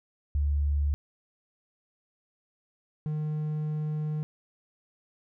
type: tone pair in turn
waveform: sine / triangle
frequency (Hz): 72.3 / 152.71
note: D2 / D#3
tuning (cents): -27 / -32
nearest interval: octave + minor second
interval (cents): 1295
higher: second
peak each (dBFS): -23 / -26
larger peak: first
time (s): 0.35-0.94 / 3.06-4.23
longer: second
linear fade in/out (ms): 0
effects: none